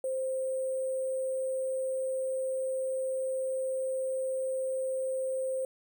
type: tone with sample-and-hold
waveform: sine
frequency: 523.3 Hz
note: C5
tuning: in tune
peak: -29 dBFS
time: 0.04-5.65 s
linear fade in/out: 2 ms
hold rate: 8820 Hz
effects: none